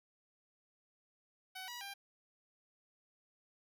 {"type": "tone with pitch steps", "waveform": "10% pulse", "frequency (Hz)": [752, 969, 796], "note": ["F#5", "B5", "G5"], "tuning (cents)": [28, -33, 26], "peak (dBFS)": -36, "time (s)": [1.55, 1.94], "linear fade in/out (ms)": 10, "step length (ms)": 130, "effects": []}